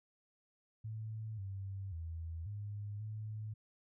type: tone with pitch steps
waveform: sine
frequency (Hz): 109.6 / 97.3 / 82.3 / 103.1 / 107.7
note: A2 / G2 / E2 / G#2 / A2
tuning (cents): -6 / -12 / -2 / -12 / -37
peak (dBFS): -40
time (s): 0.84-3.54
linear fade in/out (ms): 10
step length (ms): 540
effects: none